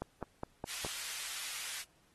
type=click train; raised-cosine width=1 ms; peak=-23 dBFS; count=5; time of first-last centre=0.02-0.848 s; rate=4.83 Hz
type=high-pass noise; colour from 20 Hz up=pink; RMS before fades=-42 dBFS; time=0.66-1.85 s; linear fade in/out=50 ms; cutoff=2000 Hz; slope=12 dB/octave
effects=pink hiss -70 dBFS RMS until 2.14 s + AAC 32 kbps